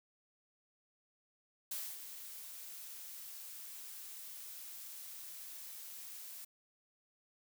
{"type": "noise with ADSR envelope", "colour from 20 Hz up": "blue", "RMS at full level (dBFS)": -40, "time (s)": [1.71, 6.45], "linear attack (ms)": 6, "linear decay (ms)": 250, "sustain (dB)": -9, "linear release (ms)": 8, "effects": []}